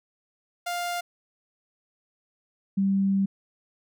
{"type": "tone pair in turn", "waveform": ["sawtooth", "sine"], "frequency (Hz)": [701, 195.35], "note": ["F5", "G3"], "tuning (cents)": [6, -6], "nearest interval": "octave + minor seventh", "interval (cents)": 2212, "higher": "first", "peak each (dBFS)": [-24, -20], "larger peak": "second", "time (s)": [[0.66, 1.01], [2.77, 3.26]], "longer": "second", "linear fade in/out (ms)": 10, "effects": []}